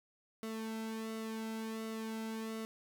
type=tone with flanger; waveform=sawtooth; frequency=222 Hz; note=A3; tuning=16 cents sharp; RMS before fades=-41 dBFS; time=0.43-2.65 s; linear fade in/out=0 ms; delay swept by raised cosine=1.2 to 1.73 ms; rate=1.4 Hz; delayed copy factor=-0.7; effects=none